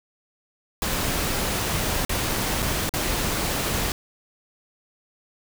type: noise with dropouts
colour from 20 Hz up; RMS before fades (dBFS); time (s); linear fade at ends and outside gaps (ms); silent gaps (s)
pink; -25; 0.82-3.92; 1; 2.05-2.094 / 2.622-2.625 / 2.893-2.938
effects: none